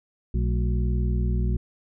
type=harmonic tone with a mistuned harmonic; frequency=60.7 Hz; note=B1; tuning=29 cents flat; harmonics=1 / 2 / 3 / 4 / 6; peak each=-22 / -28 / -32 / -34 / -38 dBFS; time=0.34-1.57 s; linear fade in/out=5 ms; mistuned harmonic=4; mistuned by=-150 cents; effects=none